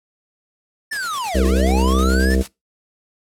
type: linear two-way sweep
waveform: square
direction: down then up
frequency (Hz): 1803 to 340 to 1803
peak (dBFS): -23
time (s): 0.91-2.35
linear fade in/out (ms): 10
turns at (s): 1.46
type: noise with tremolo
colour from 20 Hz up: white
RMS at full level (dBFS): -33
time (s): 0.92-2.48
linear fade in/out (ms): 10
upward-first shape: square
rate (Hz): 9.4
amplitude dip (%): 55
type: harmonic tone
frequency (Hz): 65.41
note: C2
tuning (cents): 0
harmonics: 1 / 3 / 4 / 5 / 6 / 7 / 8 / 9 / 10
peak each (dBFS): -16 / -21 / -30 / -24 / -29 / -23 / -35 / -36 / -32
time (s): 1.34-2.43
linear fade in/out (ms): 20
effects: noise-tail reverb RT60 0.2 s tail -21 dB re dry + low-pass 11000 Hz 12 dB/octave